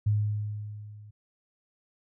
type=tone with level ramp; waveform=sine; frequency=105 Hz; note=G#2; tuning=19 cents sharp; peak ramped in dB=-20 to -46 dBFS; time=0.06-1.11 s; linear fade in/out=10 ms; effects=none